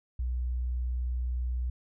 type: tone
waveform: sine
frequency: 61.6 Hz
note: B1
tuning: 4 cents flat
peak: -28 dBFS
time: 0.19-1.7 s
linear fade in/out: 5 ms
effects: none